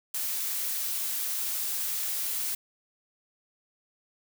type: noise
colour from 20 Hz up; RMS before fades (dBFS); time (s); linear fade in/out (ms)
blue; -31; 0.14-2.55; 5
effects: none